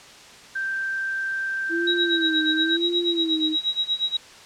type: tone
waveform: sine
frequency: 1568 Hz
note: G6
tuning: in tune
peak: -24 dBFS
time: 0.55-2.77 s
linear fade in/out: 10 ms
type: tone with vibrato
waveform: sine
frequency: 329.6 Hz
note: E4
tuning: in tune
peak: -23 dBFS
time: 1.69-3.57 s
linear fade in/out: 50 ms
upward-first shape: sine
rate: 0.98 Hz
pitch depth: 94 cents each way
type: tone with tremolo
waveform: sine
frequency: 3843 Hz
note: B7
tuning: 48 cents flat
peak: -18 dBFS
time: 1.87-4.17 s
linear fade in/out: 5 ms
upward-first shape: sine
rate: 8.4 Hz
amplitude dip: 90%
effects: white hiss -45 dBFS RMS until 4.45 s + low-pass 6000 Hz 12 dB/octave